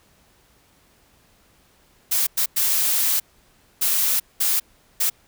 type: noise bursts at uneven times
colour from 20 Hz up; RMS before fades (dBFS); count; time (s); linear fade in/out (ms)
blue; -20; 6; 2.11-2.27 / 2.37-2.46 / 2.56-3.2 / 3.81-4.2 / 4.4-4.6 / 5-5.1; 10
effects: pink hiss -58 dBFS RMS until 5.27 s